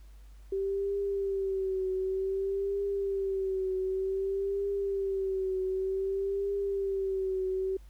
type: tone with vibrato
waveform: sine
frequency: 387.4 Hz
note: G4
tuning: 20 cents flat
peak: -28 dBFS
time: 0.52-7.77 s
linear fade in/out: 5 ms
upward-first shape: triangle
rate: 0.54 Hz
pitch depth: 58 cents each way
effects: added 50 Hz sine -48 dBFS peak until 7.89 s + pink hiss -66 dBFS RMS until 7.89 s